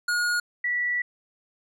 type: tone pair in turn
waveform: square / sine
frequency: 1438 / 1950.1 Hz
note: F#6 / B6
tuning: -50 / -22 cents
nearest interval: perfect fourth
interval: 528 cents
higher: second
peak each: -23 dBFS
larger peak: neither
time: 0.08-0.4 / 0.64-1.02 s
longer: second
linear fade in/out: 5 ms
effects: low-pass 11000 Hz 12 dB/octave